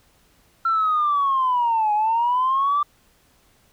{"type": "linear two-way sweep", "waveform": "sine", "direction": "down then up", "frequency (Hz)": [1360, 830.6, 1182], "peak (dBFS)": -16, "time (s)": [0.65, 2.83], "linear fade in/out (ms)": 5, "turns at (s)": 1.93, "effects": ["tanh soft clip ceiling -13 dBFS", "pink hiss -59 dBFS RMS until 3.72 s"]}